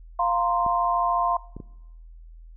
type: chord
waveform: sine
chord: F suspended fourth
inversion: none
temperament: equal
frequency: 698.5 / 932.3 / 1046.5 Hz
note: F5 / Bb5 / C6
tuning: 0 / 0 / 0 cents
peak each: -24 / -27 / -23 dBFS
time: 0.19-1.37 s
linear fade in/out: 5 ms
type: clicks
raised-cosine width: 3 ms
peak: -24 dBFS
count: 3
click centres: 0.664 / 1.566 / 1.602 s
effects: noise-tail reverb RT60 1.0 s tail -22 dB re dry + added 41 Hz sine -42 dBFS peak until 2.56 s